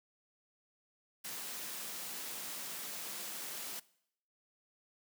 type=high-pass noise; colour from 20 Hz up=white; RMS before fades=-43 dBFS; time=1.24-3.8 s; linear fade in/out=10 ms; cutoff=140 Hz; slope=96 dB/octave; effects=noise-tail reverb RT60 0.7 s tail -21 dB re dry